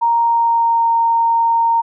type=tone with pitch glide; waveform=sine; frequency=932.3 to 922.7 Hz; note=A#5 to A#5; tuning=0 to -18 cents; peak=-11 dBFS; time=0.01-1.82 s; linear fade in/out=20 ms; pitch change=-18 cents; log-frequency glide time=0.19-0.89 s; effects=none